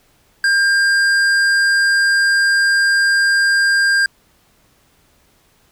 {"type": "tone with hard clipping", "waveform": "sine", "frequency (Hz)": 1600, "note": "G6", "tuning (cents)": 35, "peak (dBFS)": -13, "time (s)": [0.44, 4.06], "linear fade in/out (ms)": 2, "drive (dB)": 10, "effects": ["pink hiss -56 dBFS RMS until 5.71 s"]}